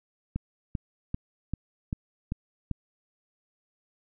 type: click train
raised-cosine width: 5 ms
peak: -17 dBFS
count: 7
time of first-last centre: 0.36-2.713 s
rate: 2.55 Hz
effects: none